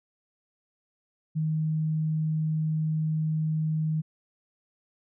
sine tone, 156.6 Hz, D#3, 11 cents sharp, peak -24 dBFS, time 1.35-4.02 s, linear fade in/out 20 ms, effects none

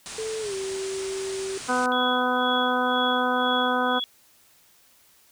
white low-pass noise, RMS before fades -38 dBFS, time 0.06-1.86 s, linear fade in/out 0 ms, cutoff 9600 Hz, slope 96 dB/octave
sine tone with pitch glide, 440 to 385.3 Hz, A4 to G4, 0 to -30 cents, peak -28 dBFS, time 0.18-1.58 s, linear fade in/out 5 ms, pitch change -230 cents, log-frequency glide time 0.41-0.54 s
harmonic tone, 250.4 Hz, B3, 24 cents sharp, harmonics 1 / 2 / 3 / 4 / 5 / 6, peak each -28 / -28 / -28 / -28 / -28 / -28 dBFS, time 1.68-4 s, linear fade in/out 20 ms
sine tone with tremolo, 3366 Hz, G#7, 23 cents sharp, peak -26 dBFS, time 1.92-4.04 s, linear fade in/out 0 ms, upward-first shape sine, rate 2 Hz, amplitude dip 85%
effects white hiss -58 dBFS RMS until 5.31 s

